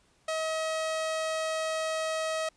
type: tone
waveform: sawtooth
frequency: 637 Hz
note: D#5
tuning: 41 cents sharp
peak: -25 dBFS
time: 0.28-2.49 s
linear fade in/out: 5 ms
effects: pink hiss -66 dBFS RMS until 2.56 s + resampled to 22050 Hz